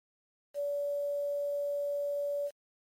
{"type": "tone with quantisation", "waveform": "sine", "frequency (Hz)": 575, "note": "D5", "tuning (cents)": -37, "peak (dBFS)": -30, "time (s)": [0.54, 2.51], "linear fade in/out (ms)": 50, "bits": 9, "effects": ["MP3 64 kbps"]}